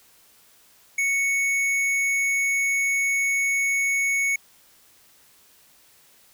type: tone with hard clipping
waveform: sine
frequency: 2217 Hz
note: C#7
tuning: in tune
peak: -22 dBFS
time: 0.98-4.36 s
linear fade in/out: 5 ms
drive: 11 dB
effects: white hiss -56 dBFS RMS until 6.33 s